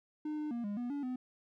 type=tone with pitch steps; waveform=triangle; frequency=303.8 / 302 / 236.5 / 204.5 / 242.8 / 285.8 / 253 Hz; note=D#4 / D4 / A#3 / G#3 / B3 / D4 / B3; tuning=-41 / +48 / +25 / -26 / -29 / -47 / +42 cents; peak=-33 dBFS; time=0.25-1.16 s; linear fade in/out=5 ms; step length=130 ms; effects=none